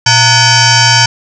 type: tone with frequency modulation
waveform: sine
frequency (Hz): 2269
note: C#7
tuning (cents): +40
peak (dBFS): -4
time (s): 0.06-1.06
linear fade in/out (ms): 5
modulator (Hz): 796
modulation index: 4.9
effects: none